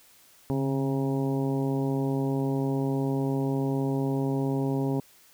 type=harmonic tone with a mistuned harmonic; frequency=135.3 Hz; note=C#3; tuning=42 cents flat; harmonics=1 / 2 / 3 / 4 / 5 / 6 / 7; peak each=-28 / -28 / -32 / -38 / -42 / -41 / -42 dBFS; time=0.5-5 s; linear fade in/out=0 ms; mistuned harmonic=1; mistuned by=+54 cents; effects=white hiss -57 dBFS RMS until 5.33 s